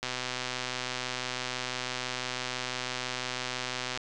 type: click train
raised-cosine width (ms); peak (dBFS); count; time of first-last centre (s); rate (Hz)
0.2; -15; 498; 0.03-3.974; 126
effects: resampled to 24000 Hz